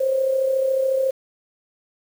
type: tone with amplitude modulation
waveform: sine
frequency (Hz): 530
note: C5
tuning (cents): +22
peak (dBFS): -15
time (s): 0-1.11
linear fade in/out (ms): 10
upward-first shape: sine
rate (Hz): 34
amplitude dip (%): 50
effects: 7-bit